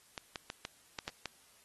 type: clicks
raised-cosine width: 0.2 ms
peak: -21 dBFS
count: 7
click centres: 0.178 / 0.358 / 0.501 / 0.651 / 0.988 / 1.079 / 1.257 s
effects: white hiss -64 dBFS RMS until 1.64 s + AAC 32 kbps